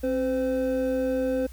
triangle tone pair together, 265.2 / 513.2 Hz, C4 / C5, +23 / -34 cents, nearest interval major seventh, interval 1143 cents, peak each -25 / -23 dBFS, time 0.03-1.47 s, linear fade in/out 10 ms, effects added 60 Hz sine -40 dBFS peak until 1.52 s + white hiss -54 dBFS RMS until 1.52 s

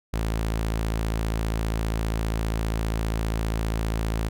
sawtooth tone, 55 Hz, A1, in tune, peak -20 dBFS, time 0.13-4.29 s, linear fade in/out 10 ms, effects none

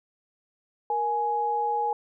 sine tone pair together, 469.7 / 835.9 Hz, A#4 / G#5, +13 / +11 cents, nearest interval minor seventh, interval 998 cents, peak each -31 / -24 dBFS, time 0.9-1.93 s, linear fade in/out 2 ms, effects none

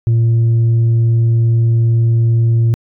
sine tone, 115.3 Hz, A#2, 19 cents flat, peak -6 dBFS, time 0.07-2.74 s, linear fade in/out 0 ms, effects tanh soft clip ceiling -8 dBFS

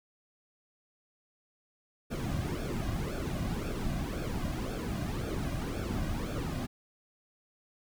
brown noise with flanger, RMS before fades -34 dBFS, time 2.1-6.67 s, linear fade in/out 20 ms, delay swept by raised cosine 1 to 2.3 ms, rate 1.9 Hz, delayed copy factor -0.7, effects none

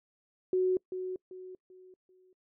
sine tone with echo, 370 Hz, F#4, in tune, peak -24 dBFS, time 0.53-0.77 s, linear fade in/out 2 ms, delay 390 ms, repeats 4, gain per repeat -9 dB, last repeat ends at 2.33 s, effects noise-tail reverb RT60 0.1 s tail -25 dB re dry

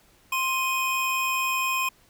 square tone pair together, 1050.7 / 2499 Hz, C6 / D#7, +7 / +7 cents, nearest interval octave + minor third, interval 1500 cents, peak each -27 / -27 dBFS, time 0.32-1.89 s, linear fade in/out 5 ms, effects pink hiss -59 dBFS RMS until 2.09 s

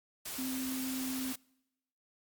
sine tone in noise, 260.7 Hz, C4, 6 cents flat, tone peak -35 dBFS, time 0.38-1.33 s, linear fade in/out 10 ms, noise white, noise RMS -41 dBFS, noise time 0.25-1.36 s, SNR +3 dB, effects noise-tail reverb RT60 0.9 s tail -26 dB re dry + Opus 48 kbps

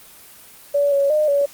sine tone with pitch steps, 572 / 559 / 609 / 567 Hz, D5 / C#5 / D#5 / C#5, -46 / +14 / -37 / +39 cents, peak -14 dBFS, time 0.74-1.46 s, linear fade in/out 10 ms, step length 180 ms, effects white hiss -44 dBFS RMS until 1.53 s + Opus 24 kbps

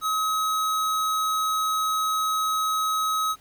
square tone, 1275 Hz, D#6, 42 cents sharp, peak -23 dBFS, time 0.01-3.36 s, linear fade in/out 50 ms, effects pink hiss -56 dBFS RMS until 3.4 s

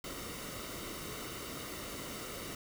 pink noise with comb filter, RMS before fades -43 dBFS, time 0.04-2.55 s, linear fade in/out 2 ms, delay 1.2 ms, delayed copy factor -0.6, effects none

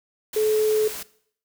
sine tone in noise, 431 Hz, A4, 36 cents flat, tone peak -18 dBFS, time 0.36-0.88 s, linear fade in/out 5 ms, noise white, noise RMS -34 dBFS, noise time 0.33-1.03 s, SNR +13 dB, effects noise-tail reverb RT60 0.6 s tail -19 dB re dry

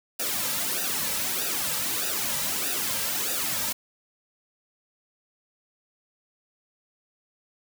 white noise with flanger, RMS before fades -28 dBFS, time 0.19-3.73 s, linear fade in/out 10 ms, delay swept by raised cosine 0.92 to 2.82 ms, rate 1.6 Hz, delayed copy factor -0.8, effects none

